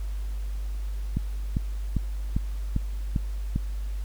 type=click train; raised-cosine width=5 ms; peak=-13 dBFS; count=7; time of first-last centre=1.17-3.56 s; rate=2.51 Hz; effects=added 50 Hz sine -28 dBFS peak until 4.04 s + pink hiss -52 dBFS RMS until 4.04 s